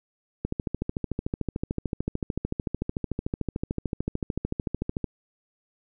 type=click train; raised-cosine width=3 ms; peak=-14 dBFS; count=63; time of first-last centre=0.45-5.043 s; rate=13.5 Hz; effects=none